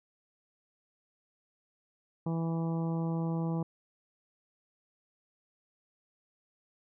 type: harmonic tone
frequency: 164.81 Hz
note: E3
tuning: in tune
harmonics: 1 / 2 / 3 / 4 / 5 / 6 / 7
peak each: -30 / -38 / -42 / -47 / -45 / -48 / -52 dBFS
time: 2.26-3.63 s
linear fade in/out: 5 ms
effects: none